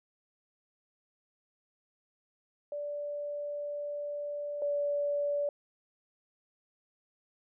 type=tone pair in turn; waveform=sine; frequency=583 / 577.6 Hz; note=D5 / D5; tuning=-13 / -29 cents; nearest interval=unison; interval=16 cents; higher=first; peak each=-34 / -28 dBFS; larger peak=second; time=2.72-4.62 / 4.62-5.49 s; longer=first; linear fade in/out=2 ms; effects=none